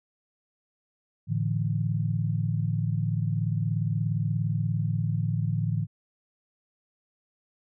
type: chord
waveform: sine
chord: A suspended fourth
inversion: none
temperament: equal with one note detuned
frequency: 110 / 146.83 / 167.21 Hz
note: A2 / D3 / E3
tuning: 0 / 0 / +25 cents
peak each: -27 / -29 / -30 dBFS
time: 1.27-5.87 s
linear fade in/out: 50 ms
effects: none